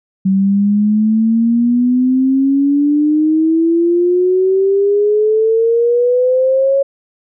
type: exponential sweep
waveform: sine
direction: up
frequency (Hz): 190 to 554.4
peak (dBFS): -9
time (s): 0.25-6.83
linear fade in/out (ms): 10
effects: none